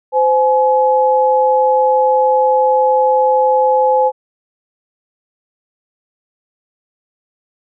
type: tone pair together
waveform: sine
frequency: 516.2 / 847 Hz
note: C5 / G#5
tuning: -23 / +34 cents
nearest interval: major sixth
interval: 857 cents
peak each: -12 dBFS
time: 0.12-4.12 s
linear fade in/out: 50 ms
effects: none